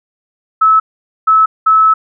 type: tone bursts at uneven times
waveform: sine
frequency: 1300 Hz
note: E6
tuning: 24 cents flat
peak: -5 dBFS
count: 3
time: 0.61-0.8 / 1.27-1.46 / 1.66-1.94 s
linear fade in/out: 10 ms
effects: none